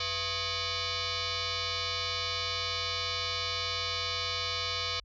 sine tone with frequency modulation, 493.9 Hz, B4, in tune, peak -30 dBFS, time 0-5 s, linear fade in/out 5 ms, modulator 583 Hz, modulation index 7.9, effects added 50 Hz sine -55 dBFS peak until 5.04 s

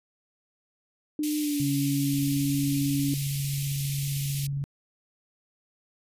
sine tone with pitch glide, 301 to 280.8 Hz, D4 to C#4, +43 to +22 cents, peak -25 dBFS, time 1.19-3.14 s, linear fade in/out 2 ms, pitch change -121 cents, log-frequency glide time 1.39-1.7 s
white high-pass noise, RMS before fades -35 dBFS, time 1.23-4.47 s, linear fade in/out 5 ms, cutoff 2200 Hz, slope 48 dB/octave
sine tone, 140 Hz, C#3, 18 cents sharp, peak -27 dBFS, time 1.6-4.64 s, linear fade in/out 0 ms
click train, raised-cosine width 5 ms, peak -34 dBFS, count 56, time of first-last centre 2.14-4.617 s, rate 22.2 Hz
effects resampled to 32000 Hz

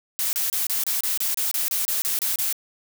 blue noise bursts, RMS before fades -24 dBFS, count 14, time 0.19-2.527 s, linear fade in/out 0 ms, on 140 ms, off 29 ms, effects none

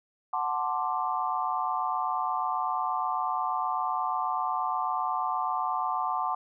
sine chord, D dominant seventh, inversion first, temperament equal, 740 / 880 / 1046.5 / 1174.7 Hz, F#5 / A5 / C6 / D6, 0 / 0 / 0 / 0 cents, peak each -32 dBFS, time 0.33-6.35 s, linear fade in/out 5 ms, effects none

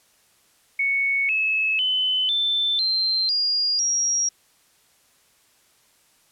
sine tone with pitch steps, 2217 / 2591 / 3029 / 3540 / 4137 / 4835 / 5651 Hz, C#7 / E7 / F#7 / A7 / C8 / D8 / F8, 0 / -30 / +40 / +10 / -20 / +50 / +20 cents, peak -19 dBFS, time 0.79-4.29 s, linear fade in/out 5 ms, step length 500 ms, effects white hiss -60 dBFS RMS until 6.31 s + low-pass 12000 Hz 12 dB/octave

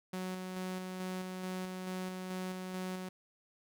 sawtooth tone with tremolo, 185 Hz, F#3, in tune, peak -33 dBFS, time 0.13-3.09 s, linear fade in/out 5 ms, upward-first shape square, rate 2.3 Hz, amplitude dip 30%, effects none

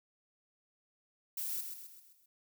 violet noise with echo, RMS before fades -38 dBFS, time 1.37-1.61 s, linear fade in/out 5 ms, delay 130 ms, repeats 5, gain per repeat -6 dB, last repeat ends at 2.26 s, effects none

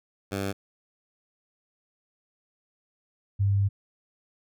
10% pulse / sine tone pair in turn, 98 / 99.48 Hz, G2 / G2, 0 / +26 cents, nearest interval unison, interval 26 cents, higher second, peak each -20 dBFS, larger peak neither, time 0.31-0.53 / 3.39-3.69 s, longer second, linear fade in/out 20 ms, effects none

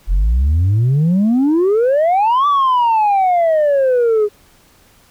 sine exponential two-way sweep, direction up then down, 41.2 to 1174.7 to 408.6 Hz, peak -8 dBFS, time 0.07-4.29 s, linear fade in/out 50 ms, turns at 2.47 s, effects tanh soft clip ceiling -9 dBFS + pink hiss -50 dBFS RMS until 5.1 s

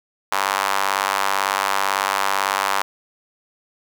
sawtooth tone with high-pass filter, 98 Hz, G2, in tune, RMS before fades -21 dBFS, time 0.32-2.82 s, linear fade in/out 0 ms, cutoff 1000 Hz, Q 2.2, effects none

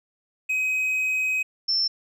triangle / sine tone pair in turn, 2527 / 5355 Hz, D#7 / E8, +26 / +26 cents, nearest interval octave + minor second, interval 1300 cents, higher second, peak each -20 dBFS, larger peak neither, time 0.49-1.43 / 1.68-1.88 s, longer first, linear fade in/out 10 ms, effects none

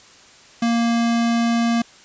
square tone, 233.1 Hz, A#3, in tune, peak -17 dBFS, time 0.62-1.82 s, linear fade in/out 5 ms, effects white hiss -47 dBFS RMS until 2.04 s + resampled to 16000 Hz

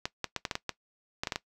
clicks, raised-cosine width 0.2 ms, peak -13 dBFS, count 11, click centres 0.055 / 0.243 / 0.363 / 0.452 / 0.512 / 0.554 / 0.693 / 1.235 / 1.272 / 1.322 / 1.359 s, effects noise-tail reverb RT60 0.1 s tail -18 dB re dry

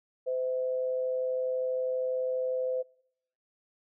sine tone pair together, 512.7 / 645 Hz, C5 / E5, -35 / -38 cents, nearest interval major third, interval 397 cents, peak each -28 / -39 dBFS, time 0.26-2.83 s, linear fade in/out 20 ms, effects noise-tail reverb RT60 0.8 s tail -26 dB re dry

